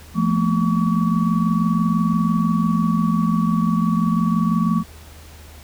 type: tone cluster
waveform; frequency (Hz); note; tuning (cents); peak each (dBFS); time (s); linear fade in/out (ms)
sine; 171.7 / 217.6 / 237.9 / 1133; F3 / A3 / A#3 / C#6; -29 / -19 / +35 / +37; -19 / -19 / -25 / -26; 0.14-4.84; 50
effects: added 77 Hz sine -41 dBFS peak until 5.63 s + pink hiss -45 dBFS RMS until 5.63 s